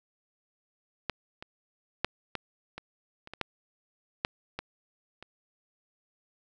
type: clicks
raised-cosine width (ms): 0.3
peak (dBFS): -13 / -25 / -9 / -16 / -23 / -29 / -24 / -13 / -10 / -18 / -28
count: 11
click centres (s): 1.097 / 1.425 / 2.046 / 2.353 / 2.78 / 3.274 / 3.336 / 3.413 / 4.249 / 4.59 / 5.226
effects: none